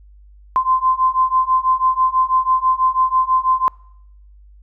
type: beating tone pair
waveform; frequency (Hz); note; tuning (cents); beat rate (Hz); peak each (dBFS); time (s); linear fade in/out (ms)
sine; 1033 / 1039.1; C6 / C6; -22 / -12; 6.1; -17 / -16; 0.56-3.68; 0
effects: noise-tail reverb RT60 0.8 s tail -26 dB re dry + added 50 Hz sine -42 dBFS peak until 4.62 s